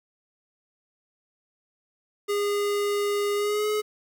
square tone with pitch glide, 408.9 to 423.8 Hz, G#4 to G#4, -27 to +35 cents, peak -24 dBFS, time 2.28-3.82 s, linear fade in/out 20 ms, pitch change +62 cents, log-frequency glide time 3.35-3.67 s, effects 9-bit

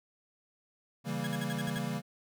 square chord, C# diminished seventh, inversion none, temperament equal, 138.59 / 164.81 / 196 / 233.1 Hz, C#3 / E3 / G3 / Bb3, 0 / 0 / 0 / 0 cents, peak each -39 dBFS, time 1.04-2.02 s, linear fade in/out 50 ms
30% pulse tone bursts, 1656 Hz, G#6, 5 cents flat, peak -35 dBFS, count 7, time 1.24-1.786 s, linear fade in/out 2 ms, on 30 ms, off 56 ms
clicks, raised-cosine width 2 ms, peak -36 dBFS, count 2, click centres 1.679 / 1.768 s
effects none

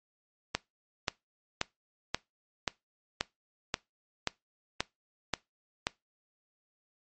click train, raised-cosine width 0.2 ms, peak -10 dBFS, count 11, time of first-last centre 0.55-5.869 s, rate 1.88 Hz, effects noise-tail reverb RT60 0.2 s tail -22 dB re dry + MP3 32 kbps

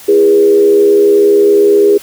sine tone with frequency modulation, 408.1 Hz, G#4, 30 cents flat, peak -4 dBFS, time 0.08-1.98 s, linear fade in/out 10 ms, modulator 75.4 Hz, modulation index 0.61, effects white hiss -34 dBFS RMS until 2.02 s

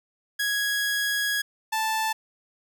sawtooth tone pair in turn, 1661.2 / 880 Hz, G#6 / A5, 0 / 0 cents, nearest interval major seventh, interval 1100 cents, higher first, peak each -20 dBFS, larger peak neither, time 0.39-1.42 / 1.72-2.13 s, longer first, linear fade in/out 10 ms, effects none

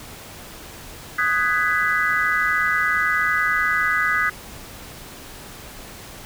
sine chord, G# minor seventh, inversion second, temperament just, 1245.9 / 1495.1 / 1661.2 / 1993.5 Hz, D#6 / F#6 / G#6 / B6, +2 / +18 / 0 / +16 cents, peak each -23 dBFS, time 1.18-4.3 s, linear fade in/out 10 ms, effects pink hiss -39 dBFS RMS until 6.25 s

